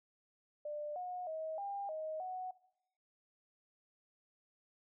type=tone with pitch steps; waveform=sine; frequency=595 / 724 / 635 / 800 / 627 / 740 Hz; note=D5 / F#5 / D#5 / G5 / D#5 / F#5; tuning=+22 / -38 / +35 / +35 / +13 / 0 cents; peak=-39 dBFS; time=0.65-2.51 s; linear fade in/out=5 ms; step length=310 ms; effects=noise-tail reverb RT60 0.8 s tail -18 dB re dry